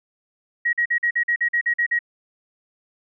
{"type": "tone bursts", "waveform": "sine", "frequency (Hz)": 1899, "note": "A#6", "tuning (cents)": 32, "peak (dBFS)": -17, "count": 11, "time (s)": [0.65, 1.991], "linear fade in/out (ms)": 10, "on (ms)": 81, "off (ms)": 45, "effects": []}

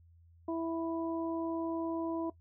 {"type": "harmonic tone", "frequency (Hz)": 329.6, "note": "E4", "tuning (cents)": 0, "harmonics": [1, 2, 3], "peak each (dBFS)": [-33, -39, -43], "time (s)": [0.48, 2.3], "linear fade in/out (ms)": 5, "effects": ["noise-tail reverb RT60 0.1 s tail -18 dB re dry", "added 84 Hz sine -58 dBFS peak until 2.4 s"]}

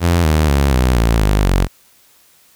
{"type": "tone with pitch steps", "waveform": "sawtooth", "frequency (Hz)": [86, 77.51, 69.85, 62.96, 56.74, 51.14, 46.09], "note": ["F2", "D#2", "C#2", "B1", "A#1", "G#1", "F#1"], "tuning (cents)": [-26, -6, 14, 34, -46, -26, -6], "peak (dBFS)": -7, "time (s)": [0, 1.68], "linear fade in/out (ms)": 50, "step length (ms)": 240, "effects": ["white hiss -51 dBFS RMS until 2.55 s"]}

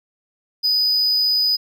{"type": "tone", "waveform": "triangle", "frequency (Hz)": 4978, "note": "D#8", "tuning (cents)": 0, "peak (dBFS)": -14, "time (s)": [0.63, 1.57], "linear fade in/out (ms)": 20, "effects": []}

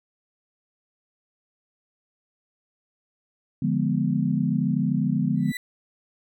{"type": "chord", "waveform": "sine", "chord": "D diminished seventh", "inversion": "none", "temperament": "equal", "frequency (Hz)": [146.83, 174.61, 207.7, 246.9], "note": ["D3", "F3", "Ab3", "Cb4"], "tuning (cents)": [0, 0, 0, 0], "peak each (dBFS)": -26, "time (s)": [3.62, 5.52], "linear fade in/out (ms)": 5}
{"type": "tone with exponential growth", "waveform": "35% pulse", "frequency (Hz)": 1975.5, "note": "B6", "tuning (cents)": 0, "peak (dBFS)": -26, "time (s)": [5.36, 5.57], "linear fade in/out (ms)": 2, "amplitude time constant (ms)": 44}
{"effects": []}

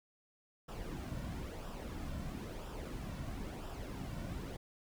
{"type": "noise with flanger", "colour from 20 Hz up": "brown", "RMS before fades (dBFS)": -43, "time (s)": [0.68, 4.57], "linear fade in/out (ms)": 10, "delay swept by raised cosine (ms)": [0.46, 2.46], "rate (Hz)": 1, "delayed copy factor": -0.55, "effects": []}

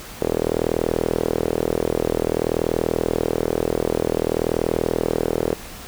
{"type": "tone with band-pass filter", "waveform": "sawtooth", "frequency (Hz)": 40.52, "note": "E1", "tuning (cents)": -29, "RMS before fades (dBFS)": -22, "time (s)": [0.21, 5.55], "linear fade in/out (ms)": 10, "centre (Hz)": 450, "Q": 3, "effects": ["pink hiss -37 dBFS RMS until 5.87 s"]}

